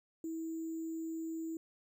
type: tone with sample-and-hold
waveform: sine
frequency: 324.5 Hz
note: E4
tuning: 27 cents flat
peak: -37 dBFS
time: 0.24-1.57 s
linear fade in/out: 2 ms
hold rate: 7350 Hz
effects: none